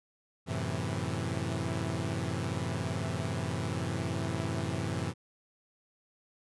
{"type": "chord", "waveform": "sawtooth", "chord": "F# half-diminished seventh", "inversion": "none", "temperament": "equal", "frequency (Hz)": [92.5, 110, 130.81, 164.81], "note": ["F#2", "A2", "C3", "E3"], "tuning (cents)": [0, 0, 0, 0], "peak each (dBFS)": -33, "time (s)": [0.46, 5.14], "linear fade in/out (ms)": 50, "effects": ["resampled to 24000 Hz"]}